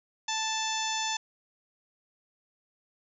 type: harmonic tone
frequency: 880 Hz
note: A5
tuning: in tune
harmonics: 1 / 2 / 3 / 4 / 5 / 6 / 7 / 8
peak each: -33 / -38 / -38 / -35 / -42 / -39 / -37 / -40 dBFS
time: 0.28-1.17 s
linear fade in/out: 5 ms
effects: none